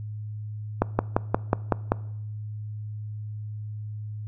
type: slowing click train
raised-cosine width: 1 ms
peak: -5 dBFS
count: 7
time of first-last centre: 0.82-1.92 s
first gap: 170 ms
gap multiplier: 1.03
effects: noise-tail reverb RT60 0.8 s tail -21 dB re dry + added 106 Hz sine -32 dBFS peak until 4.27 s